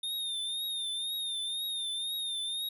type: tone with vibrato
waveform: square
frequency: 3648 Hz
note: A#7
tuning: 38 cents flat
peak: -33 dBFS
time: 0.03-2.69 s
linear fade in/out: 5 ms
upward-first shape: triangle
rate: 2 Hz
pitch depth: 72 cents each way
effects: none